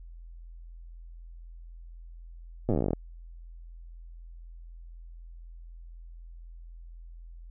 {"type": "slowing click train", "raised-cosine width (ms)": 2, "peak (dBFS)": -14, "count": 17, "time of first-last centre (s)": [2.69, 2.933], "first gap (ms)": 8, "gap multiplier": 1.08, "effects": ["added 42 Hz sine -43 dBFS peak until 7.5 s"]}